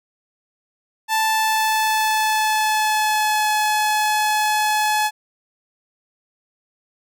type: tone with pitch glide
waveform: sawtooth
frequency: 880 to 852.5 Hz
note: A5 to G#5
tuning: 0 to +45 cents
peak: -13 dBFS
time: 1.08-5.11 s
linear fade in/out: 50 ms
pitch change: -55 cents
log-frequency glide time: 1.21-3.51 s
effects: none